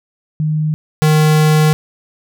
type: tone pair in turn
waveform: sine / square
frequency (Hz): 154.2 / 154.2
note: D#3 / D#3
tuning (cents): -15 / -15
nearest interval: unison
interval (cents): 0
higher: neither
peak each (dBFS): -13 / -9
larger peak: second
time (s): 0.4-0.74 / 1.02-1.73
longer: second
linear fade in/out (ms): 0
effects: none